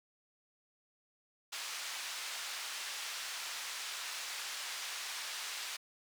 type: band-pass noise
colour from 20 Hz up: white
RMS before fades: -42 dBFS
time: 1.52-5.77 s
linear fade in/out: 10 ms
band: 1000 to 5700 Hz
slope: 12 dB/octave
effects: none